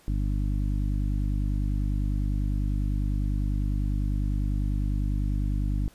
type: harmonic tone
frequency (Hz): 50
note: G1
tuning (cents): +35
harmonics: 1 / 2 / 3 / 4 / 5 / 6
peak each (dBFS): -25 / -31 / -35 / -37 / -39 / -41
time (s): 0.08-5.88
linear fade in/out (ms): 0
effects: pink hiss -57 dBFS RMS until 5.94 s + resampled to 32000 Hz